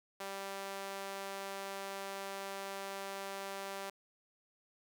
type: tone with high-pass filter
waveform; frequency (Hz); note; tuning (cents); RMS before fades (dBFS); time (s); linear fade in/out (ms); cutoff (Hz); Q
sawtooth; 196; G3; 0; -43; 0.2-3.9; 5; 570; 1
effects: none